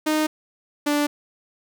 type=tone pair in turn; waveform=sawtooth; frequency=308.5 / 292.9 Hz; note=D#4 / D4; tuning=-15 / -5 cents; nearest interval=minor second; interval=90 cents; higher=first; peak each=-15 dBFS; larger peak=neither; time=0.06-0.27 / 0.86-1.07 s; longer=neither; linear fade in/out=10 ms; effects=none